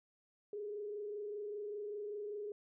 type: tone with frequency modulation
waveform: sine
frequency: 415.3 Hz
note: G#4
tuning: in tune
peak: -40 dBFS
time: 0.53-2.52 s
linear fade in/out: 2 ms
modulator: 25.1 Hz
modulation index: 0.52
effects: none